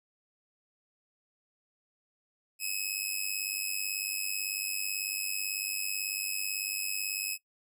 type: tone with amplitude modulation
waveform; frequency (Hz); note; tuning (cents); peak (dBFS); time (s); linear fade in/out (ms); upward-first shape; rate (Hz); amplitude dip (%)
10% pulse; 2561; D#7; +49; -20; 2.59-7.38; 50; sine; 98.1; 75
effects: noise-tail reverb RT60 0.1 s tail -18 dB re dry